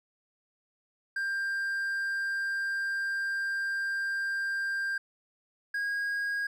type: tone pair in turn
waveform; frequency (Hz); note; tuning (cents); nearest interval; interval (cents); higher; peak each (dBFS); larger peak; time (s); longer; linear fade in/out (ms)
triangle; 1590 / 1635.6; G6 / G#6; +24 / -27; unison; 49; second; -27 / -27; neither; 1.16-4.98 / 5.74-6.47; first; 5
effects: none